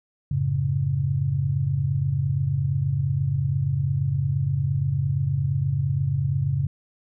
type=chord; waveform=sine; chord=F# minor; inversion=none; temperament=equal; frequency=92.5 / 110 / 138.59 Hz; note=F#2 / A2 / C#3; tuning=0 / 0 / 0 cents; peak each=-28 / -28 / -22 dBFS; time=0.31-6.67 s; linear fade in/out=5 ms; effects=none